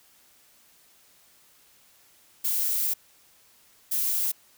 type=noise bursts at uneven times; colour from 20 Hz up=violet; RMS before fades=-26 dBFS; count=2; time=2.44-2.94 / 3.91-4.32 s; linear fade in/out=10 ms; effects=white hiss -59 dBFS RMS until 4.57 s